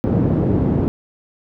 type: band-pass noise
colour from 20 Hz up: pink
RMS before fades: -17 dBFS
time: 0.04-0.88 s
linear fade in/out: 0 ms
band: 110 to 330 Hz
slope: 12 dB/octave
effects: none